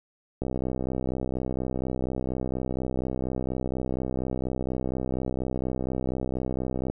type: click train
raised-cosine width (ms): 2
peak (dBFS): -16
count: 417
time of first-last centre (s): 0.42-6.9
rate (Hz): 64.2
effects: none